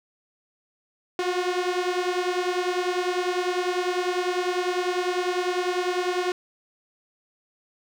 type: beating tone pair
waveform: sawtooth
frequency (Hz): 356.5 / 366.5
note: F4 / F#4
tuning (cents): +36 / -16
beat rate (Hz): 10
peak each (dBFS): -22 / -23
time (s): 1.19-6.32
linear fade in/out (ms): 2
effects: low-pass 6000 Hz 12 dB/octave + 9-bit